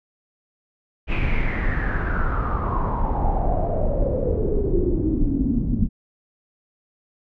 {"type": "noise with low-pass filter sweep", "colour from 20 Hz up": "brown", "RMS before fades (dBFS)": -21, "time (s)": [1.07, 5.89], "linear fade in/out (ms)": 50, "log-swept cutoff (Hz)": [2600, 210], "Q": 7.4, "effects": []}